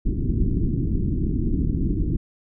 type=low-pass noise; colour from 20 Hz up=pink; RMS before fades=-22 dBFS; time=0.05-2.17 s; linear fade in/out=10 ms; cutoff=340 Hz; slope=48 dB/octave; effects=none